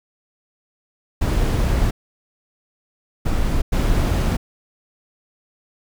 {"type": "noise bursts at uneven times", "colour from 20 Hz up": "brown", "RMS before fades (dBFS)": -18, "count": 3, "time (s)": [[1.21, 1.91], [3.25, 3.62], [3.72, 4.37]], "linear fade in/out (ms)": 10, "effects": []}